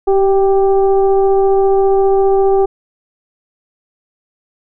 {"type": "tone with frequency modulation", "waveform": "sine", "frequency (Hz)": 388.6, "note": "G4", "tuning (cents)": -15, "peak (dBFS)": -8, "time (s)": [0.07, 2.66], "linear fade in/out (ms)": 10, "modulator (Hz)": 396, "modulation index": 0.76, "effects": []}